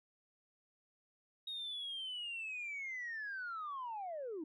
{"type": "linear sweep", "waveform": "sine", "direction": "down", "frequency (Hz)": [3763, 293.7], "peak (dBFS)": -39, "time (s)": [1.47, 4.44], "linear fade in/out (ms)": 5, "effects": ["tanh soft clip ceiling -37 dBFS"]}